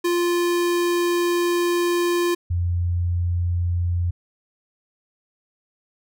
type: tone pair in turn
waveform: square / sine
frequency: 348.4 / 87.4 Hz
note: F4 / F2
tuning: -4 / +2 cents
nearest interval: 2 octaves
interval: 2394 cents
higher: first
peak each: -19 dBFS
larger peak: neither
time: 0.04-2.35 / 2.5-4.11 s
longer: first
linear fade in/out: 10 ms
effects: none